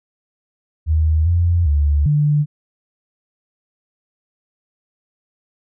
sine tone with pitch steps, 78.7 / 86.3 / 73 / 148 Hz, D#2 / F2 / D2 / D3, +20 / -20 / -10 / +14 cents, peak -12 dBFS, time 0.86-2.46 s, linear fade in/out 50 ms, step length 400 ms, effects none

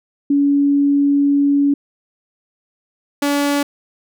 sine / sawtooth tone pair in turn, 283.4 / 286 Hz, C#4 / D4, +38 / -46 cents, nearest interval unison, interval 16 cents, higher second, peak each -11 dBFS, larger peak neither, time 0.3-1.74 / 3.22-3.63 s, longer first, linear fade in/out 5 ms, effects none

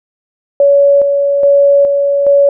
sine tone with tremolo, 564 Hz, C#5, 30 cents sharp, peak -4 dBFS, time 0.6-2.49 s, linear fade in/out 2 ms, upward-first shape square, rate 1.2 Hz, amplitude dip 40%, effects none

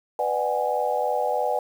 sine chord, G# half-diminished seventh, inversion first, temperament just, 498.4 / 598 / 747.5 / 830.6 Hz, B4 / D5 / F#5 / G#5, +16 / +31 / +17 / 0 cents, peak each -27 dBFS, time 0.19-1.59 s, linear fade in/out 2 ms, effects 8-bit

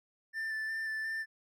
triangle tone with vibrato, 1772 Hz, A6, 12 cents sharp, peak -32 dBFS, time 0.33-1.26 s, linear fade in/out 50 ms, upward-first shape square, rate 2.8 Hz, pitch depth 13 cents each way, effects none

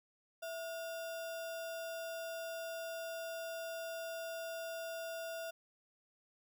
sine tone with sample-and-hold, 660 Hz, E5, 2 cents sharp, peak -40 dBFS, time 0.42-5.51 s, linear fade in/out 10 ms, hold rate 2100 Hz, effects none

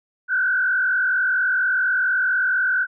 sine tone with frequency modulation, 1508 Hz, F#6, 32 cents sharp, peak -17 dBFS, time 0.28-2.87 s, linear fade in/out 50 ms, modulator 44.3 Hz, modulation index 1.3, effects none

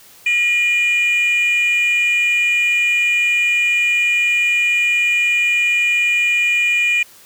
sine tone with frequency modulation, 2428 Hz, D#7, 43 cents flat, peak -11 dBFS, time 0.26-7.03 s, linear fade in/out 5 ms, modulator 527 Hz, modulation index 0.37, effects tanh soft clip ceiling -11 dBFS + white hiss -45 dBFS RMS until 7.25 s

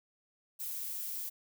violet noise, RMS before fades -39 dBFS, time 0.59-1.3 s, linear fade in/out 20 ms, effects none

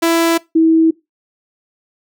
sawtooth / sine tone pair in turn, 332.8 / 323.7 Hz, E4 / E4, +17 / -31 cents, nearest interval unison, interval 48 cents, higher first, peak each -7 dBFS, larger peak neither, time 0.02-0.38 / 0.55-0.91 s, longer neither, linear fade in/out 10 ms, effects noise-tail reverb RT60 0.2 s tail -21 dB re dry

